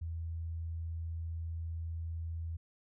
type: tone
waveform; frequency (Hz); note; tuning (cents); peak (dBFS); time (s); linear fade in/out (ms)
sine; 82.41; E2; 0; -36; 0.01-2.57; 10
effects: none